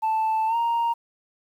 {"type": "tone with pitch glide", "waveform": "sine", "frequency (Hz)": [880, 932.3], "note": ["A5", "A#5"], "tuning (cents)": [0, 0], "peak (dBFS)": -18, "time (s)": [0.02, 0.94], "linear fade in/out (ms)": 20, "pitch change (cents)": 100, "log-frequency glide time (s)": [0.47, 0.56], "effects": ["tanh soft clip ceiling -19 dBFS", "9-bit"]}